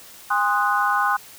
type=chord; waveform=sine; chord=Ab dominant seventh; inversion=none; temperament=equal with one note detuned; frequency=813.5 / 1046.5 / 1244.5 / 1480 Hz; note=Ab5 / C6 / Eb6 / Gb6; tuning=-36 / 0 / 0 / 0 cents; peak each=-23 dBFS; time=0.3-1.17 s; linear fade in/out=10 ms; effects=white hiss -44 dBFS RMS until 1.38 s